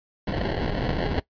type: noise with sample-and-hold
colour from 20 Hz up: pink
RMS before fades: -26 dBFS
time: 0.27-1.2 s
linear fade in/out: 5 ms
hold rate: 1225 Hz
effects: noise-tail reverb RT60 0.1 s tail -19 dB re dry + resampled to 11025 Hz